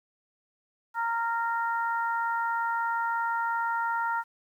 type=harmonic tone; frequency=462.8 Hz; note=A#4; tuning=13 cents flat; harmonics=2 / 3 / 4; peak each=-28 / -30 / -39 dBFS; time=0.94-4.24 s; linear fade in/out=50 ms; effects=10-bit